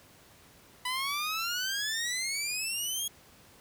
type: exponential sweep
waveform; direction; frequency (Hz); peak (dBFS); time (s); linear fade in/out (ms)
15% pulse; up; 987.8 to 3322; -24; 0.85-3.08; 5
effects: pink hiss -57 dBFS RMS until 3.6 s + high-pass 60 Hz 12 dB/octave